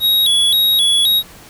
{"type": "tone with vibrato", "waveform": "square", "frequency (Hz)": 3581, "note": "A7", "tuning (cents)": 30, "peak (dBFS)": -11, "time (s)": [0, 1.23], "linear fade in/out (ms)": 50, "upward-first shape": "square", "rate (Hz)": 1.9, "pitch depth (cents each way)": 100, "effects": ["pink hiss -40 dBFS RMS until 1.49 s"]}